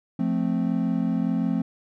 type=chord; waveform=triangle; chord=F major; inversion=none; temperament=equal; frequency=174.61 / 220 / 261.6 Hz; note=F3 / A3 / C4; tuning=0 / 0 / 0 cents; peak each=-24 dBFS; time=0.19-1.62 s; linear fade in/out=5 ms; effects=none